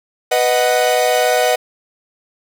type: chord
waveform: 45% pulse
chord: B major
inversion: none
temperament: equal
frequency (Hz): 493.9 / 622.3 / 740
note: B4 / D#5 / F#5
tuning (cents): 0 / 0 / 0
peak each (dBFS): -17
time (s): 0.31-1.56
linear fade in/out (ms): 10
effects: none